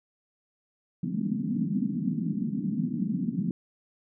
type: band-pass noise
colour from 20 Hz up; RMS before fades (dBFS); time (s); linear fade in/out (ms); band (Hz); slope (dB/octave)
white; -29; 1.03-3.51; 2; 160 to 250; 48
effects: none